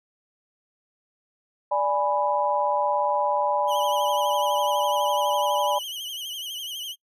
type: chord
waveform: sine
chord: G# diminished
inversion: second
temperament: equal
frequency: 587.3 / 830.6 / 987.8 Hz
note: D5 / G#5 / B5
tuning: 0 / 0 / 0 cents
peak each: -25 dBFS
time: 1.71-5.79 s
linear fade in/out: 10 ms
type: tone with vibrato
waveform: 40% pulse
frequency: 3067 Hz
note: G7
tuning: 38 cents flat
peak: -30 dBFS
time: 3.67-6.96 s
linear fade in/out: 50 ms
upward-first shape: sine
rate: 12 Hz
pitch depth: 89 cents each way
effects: noise-tail reverb RT60 0.1 s tail -24 dB re dry